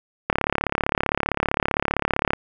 click train, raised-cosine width 0.5 ms, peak -4 dBFS, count 73, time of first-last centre 0.3-2.334 s, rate 35.4 Hz, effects none

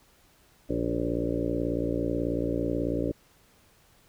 harmonic tone with a mistuned harmonic, 58.27 Hz, A#1, in tune, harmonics 1 / 2 / 3 / 4 / 5 / 6 / 7 / 8 / 9 / 10, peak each -36 / -36 / -37 / -41 / -30 / -34 / -36 / -36 / -36 / -38 dBFS, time 0.69-3.12 s, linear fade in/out 10 ms, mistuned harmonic 9, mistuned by +21 cents, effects pink hiss -61 dBFS RMS until 4.08 s

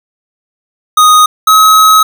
square tone pair in turn, 1244.5 / 1278 Hz, D#6 / D#6, 0 / +46 cents, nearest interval unison, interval 46 cents, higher second, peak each -3 dBFS, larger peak neither, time 0.97-1.26 / 1.47-2.03 s, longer second, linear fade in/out 5 ms, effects 7-bit

